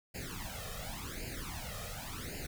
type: noise with flanger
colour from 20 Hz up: pink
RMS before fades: -42 dBFS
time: 0.14-2.47 s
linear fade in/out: 10 ms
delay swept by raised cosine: 0.42 to 1.62 ms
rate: 0.9 Hz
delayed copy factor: +1
effects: none